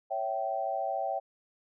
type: chord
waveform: sine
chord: C# diminished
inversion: none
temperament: equal with one note detuned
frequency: 554.4 / 659.3 / 773.2 Hz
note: C#5 / E5 / G5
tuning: 0 / 0 / -24 cents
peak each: -36 / -34 / -32 dBFS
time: 0.1-1.2 s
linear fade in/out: 20 ms
effects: none